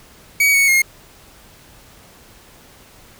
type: tone with pitch steps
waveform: 45% pulse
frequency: 2259 / 2222 / 2143 Hz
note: C#7 / C#7 / C7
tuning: +32 / +4 / +41 cents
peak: -11 dBFS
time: 0.4-0.82 s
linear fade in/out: 5 ms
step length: 140 ms
effects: pink hiss -46 dBFS RMS until 3.19 s